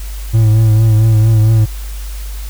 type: tone with vibrato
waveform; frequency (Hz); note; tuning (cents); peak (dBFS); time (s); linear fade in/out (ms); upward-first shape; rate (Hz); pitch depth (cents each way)
triangle; 110; A2; 0; -4; 0.33-1.66; 20; triangle; 4.4; 48
effects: added 50 Hz sine -21 dBFS peak until 2.49 s + white hiss -35 dBFS RMS until 2.49 s